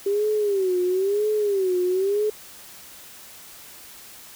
sine tone with vibrato, 392 Hz, G4, in tune, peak -19 dBFS, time 0.06-2.3 s, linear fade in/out 5 ms, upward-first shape sine, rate 1 Hz, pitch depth 150 cents each way, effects white hiss -44 dBFS RMS until 4.35 s

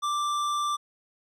sine tone with hard clipping, 1177 Hz, D6, 3 cents sharp, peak -27 dBFS, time 0.02-0.77 s, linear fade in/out 20 ms, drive 13 dB, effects none

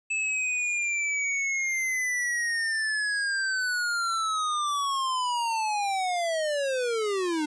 square linear sweep, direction down, 2622 to 294.8 Hz, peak -26 dBFS, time 0.1-7.46 s, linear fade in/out 10 ms, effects resampled to 22050 Hz

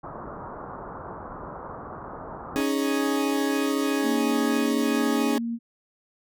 white low-pass noise, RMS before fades -38 dBFS, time 0.03-2.62 s, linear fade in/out 10 ms, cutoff 1300 Hz, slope 48 dB/octave
40% pulse chord, C# suspended second, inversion none, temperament equal, 277.2 / 311.1 / 415.3 Hz, C#4 / D#4 / G#4, 0 / 0 / 0 cents, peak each -24 / -28 / -28 dBFS, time 2.56-5.38 s, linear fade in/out 0 ms
sine tone, 232.8 Hz, A#3, 2 cents flat, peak -26 dBFS, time 4.02-5.59 s, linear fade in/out 50 ms
effects none

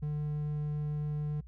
triangle tone, 149.4 Hz, D3, 30 cents sharp, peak -29 dBFS, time 0.02-1.41 s, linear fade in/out 10 ms, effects noise-tail reverb RT60 0.1 s tail -25 dB re dry + added 60 Hz sine -47 dBFS peak until 1.47 s

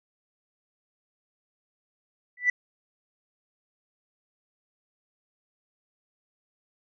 sine tone with exponential growth, 1975.5 Hz, B6, in tune, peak -14 dBFS, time 2.37-2.5 s, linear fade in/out 5 ms, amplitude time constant 28 ms, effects tanh soft clip ceiling -13 dBFS

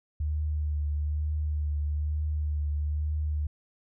sine tone with vibrato, 75 Hz, D2, 37 cents sharp, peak -26 dBFS, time 0.2-3.47 s, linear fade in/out 5 ms, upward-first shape triangle, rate 1.1 Hz, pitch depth 31 cents each way, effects none

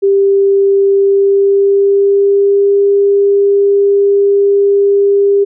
sine tone with pitch glide, 394.9 to 400.6 Hz, G4 to G4, +13 to +38 cents, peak -6 dBFS, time 0.02-5.45 s, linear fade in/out 20 ms, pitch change +25 cents, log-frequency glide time 0.92-2.74 s, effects none

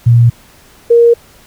sine tone pair in turn, 118.2 / 469.4 Hz, A#2 / A#4, +24 / +12 cents, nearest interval 2 octaves, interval 2388 cents, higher second, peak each -3 dBFS, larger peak neither, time 0.06-0.3 / 0.9-1.14 s, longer neither, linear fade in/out 10 ms, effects pink hiss -43 dBFS RMS until 1.46 s

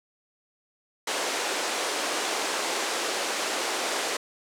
pink band-pass noise, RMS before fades -29 dBFS, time 1.07-4.17 s, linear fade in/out 5 ms, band 350 to 9100 Hz, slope 24 dB/octave, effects none

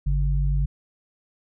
sine tone pair together, 50.06 / 141.6 Hz, G1 / C#3, +37 / +37 cents, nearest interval octave + tritone, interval 1800 cents, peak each -20 / -25 dBFS, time 0.06-0.66 s, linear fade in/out 10 ms, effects none

